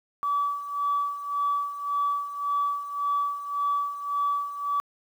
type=tone with tremolo; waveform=sine; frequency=1148 Hz; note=D6; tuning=40 cents flat; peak=-21 dBFS; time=0.23-4.8 s; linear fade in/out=0 ms; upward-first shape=sine; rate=1.8 Hz; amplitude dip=75%; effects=tanh soft clip ceiling -17 dBFS + 9-bit